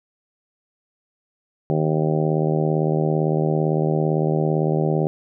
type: harmonic tone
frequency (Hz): 77.78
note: D#2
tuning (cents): 0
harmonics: 2 / 3 / 4 / 5 / 6 / 7 / 8 / 9 / 10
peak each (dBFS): -20 / -30 / -28 / -24 / -30 / -28 / -31 / -34 / -32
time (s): 1.7-5.07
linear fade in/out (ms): 0
effects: none